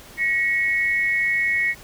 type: tone pair together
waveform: sine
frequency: 1902.4 / 2200 Hz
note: A#6 / C#7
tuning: +35 / -14 cents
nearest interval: minor third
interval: 251 cents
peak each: -21 dBFS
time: 0.17-1.75 s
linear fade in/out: 50 ms
effects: pink hiss -44 dBFS RMS until 1.83 s